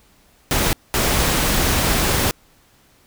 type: noise bursts at uneven times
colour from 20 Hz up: pink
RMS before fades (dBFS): -18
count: 2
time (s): 0.51-0.73 / 0.94-2.31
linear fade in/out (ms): 0
effects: pink hiss -55 dBFS RMS until 3.06 s